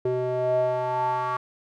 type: tone with band-pass filter sweep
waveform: square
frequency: 126.2 Hz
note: B2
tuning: 38 cents sharp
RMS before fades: -25 dBFS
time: 0.05-1.37 s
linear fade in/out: 5 ms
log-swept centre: 440 to 1100 Hz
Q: 6.2
effects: none